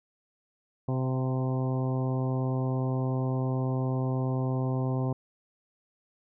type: harmonic tone with a mistuned harmonic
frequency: 129.8 Hz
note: C3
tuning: 13 cents flat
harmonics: 1 / 2 / 3 / 4 / 5 / 6 / 7 / 8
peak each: -27 / -33 / -37 / -39 / -41 / -43 / -44 / -45 dBFS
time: 0.88-5.13 s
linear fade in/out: 5 ms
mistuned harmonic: 5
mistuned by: +22 cents
effects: none